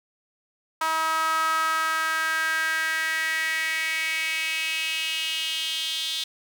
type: tone with high-pass filter sweep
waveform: sawtooth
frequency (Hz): 320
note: D#4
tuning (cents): +49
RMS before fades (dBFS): -26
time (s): 0.81-6.24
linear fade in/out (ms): 5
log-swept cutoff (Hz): 1100 to 3500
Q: 5.1
effects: none